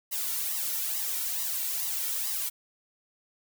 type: noise with flanger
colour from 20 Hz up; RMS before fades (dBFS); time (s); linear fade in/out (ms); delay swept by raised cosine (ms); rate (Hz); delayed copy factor
blue; -31; 0.11-2.5; 20; 1 to 2.2; 2.3; +1
effects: none